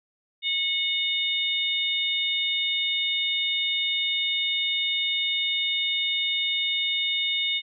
harmonic tone, 730 Hz, F#5, 24 cents flat, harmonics 3 / 4 / 5, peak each -29 / -30 / -25 dBFS, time 0.42-7.62 s, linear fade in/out 50 ms, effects none

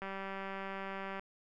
click train, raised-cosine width 0.5 ms, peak -27 dBFS, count 229, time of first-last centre 0.02-1.195 s, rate 194 Hz, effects none

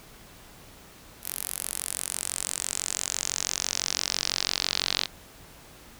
sawtooth tone with band-pass filter sweep, 46 Hz, F#1, 9 cents flat, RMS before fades -31 dBFS, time 1.22-5.08 s, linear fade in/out 50 ms, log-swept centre 12000 to 4100 Hz, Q 3.1, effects pink hiss -50 dBFS RMS until 5.99 s

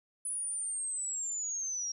sine linear sweep, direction down, 9980 to 5588 Hz, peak -33 dBFS, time 0.25-1.92 s, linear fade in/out 5 ms, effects none

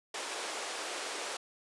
pink band-pass noise, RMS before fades -39 dBFS, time 0.14-1.37 s, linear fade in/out 5 ms, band 400 to 9700 Hz, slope 24 dB/octave, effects resampled to 24000 Hz

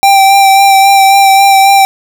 square tone with vibrato, 784 Hz, G5, in tune, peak -3 dBFS, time 0.03-1.85 s, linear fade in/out 0 ms, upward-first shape sine, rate 3.7 Hz, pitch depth 19 cents each way, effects none

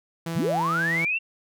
sawtooth tone, 166 Hz, E3, 12 cents sharp, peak -24 dBFS, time 0.26-1.05 s, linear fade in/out 5 ms
sine linear sweep, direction up, 87.31 to 2765 Hz, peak -22 dBFS, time 0.35-1.19 s, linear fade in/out 20 ms
effects none

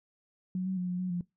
sine tone with pitch steps, 184.2 / 188.5 / 180.6 / 179.3 / 183.3 / 175.8 Hz, F#3 / F#3 / F#3 / F3 / F#3 / F3, -7 / +32 / -42 / +46 / -16 / +12 cents, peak -29 dBFS, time 0.55-1.21 s, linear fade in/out 2 ms, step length 110 ms, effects noise-tail reverb RT60 0.2 s tail -22 dB re dry

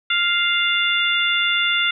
harmonic tone, 698.5 Hz, F5, in tune, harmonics 2 / 3 / 4 / 5, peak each -22 / -22 / -22 / -22 dBFS, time 0.1-1.91 s, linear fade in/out 5 ms, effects none

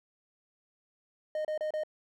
triangle tone bursts, 616 Hz, D#5, 17 cents flat, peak -28 dBFS, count 4, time 1.35-1.835 s, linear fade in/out 2 ms, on 98 ms, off 31 ms, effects none

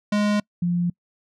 square / sine tone pair in turn, 207.7 / 174.65 Hz, G#3 / F3, 0 / 0 cents, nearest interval minor third, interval 300 cents, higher first, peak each -19 dBFS, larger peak neither, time 0.12-0.4 / 0.62-0.9 s, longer neither, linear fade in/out 5 ms, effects noise-tail reverb RT60 0.1 s tail -26 dB re dry + low-pass 6000 Hz 12 dB/octave

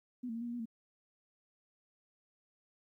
sine tone with pitch steps, 248.6 / 226.3 / 230.9 / 239.3 / 236.7 / 242 / 226.2 Hz, B3 / A3 / A#3 / A#3 / A#3 / B3 / A3, +12 / +49 / -16 / +46 / +27 / -35 / +48 cents, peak -37 dBFS, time 0.23-0.657 s, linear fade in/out 10 ms, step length 61 ms, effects 13-bit

